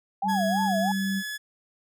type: tone with vibrato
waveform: sine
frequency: 759 Hz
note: F#5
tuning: 44 cents sharp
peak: -24 dBFS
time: 0.22-0.92 s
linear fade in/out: 5 ms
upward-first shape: sine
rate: 3.1 Hz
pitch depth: 260 cents each way
type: tone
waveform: sine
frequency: 194.8 Hz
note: G3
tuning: 11 cents flat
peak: -25 dBFS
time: 0.23-1.23 s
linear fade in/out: 50 ms
type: tone with pitch glide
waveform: sawtooth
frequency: 1672 to 1705.2 Hz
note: G#6 to G#6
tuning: +11 to +45 cents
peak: -28 dBFS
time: 0.28-1.38 s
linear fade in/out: 20 ms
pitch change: +34 cents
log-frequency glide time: 0.56-1.01 s
effects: none